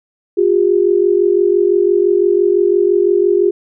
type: tone pair together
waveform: sine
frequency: 356.8 / 402.7 Hz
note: F4 / G4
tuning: +37 / +47 cents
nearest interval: major second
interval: 210 cents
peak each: -12 dBFS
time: 0.37-3.51 s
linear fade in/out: 10 ms
effects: none